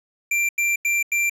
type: tone bursts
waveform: square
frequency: 2362 Hz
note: D7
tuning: 9 cents sharp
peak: -19 dBFS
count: 4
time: 0.31-1.297 s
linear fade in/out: 5 ms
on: 180 ms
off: 89 ms
effects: low-pass 12000 Hz 12 dB/octave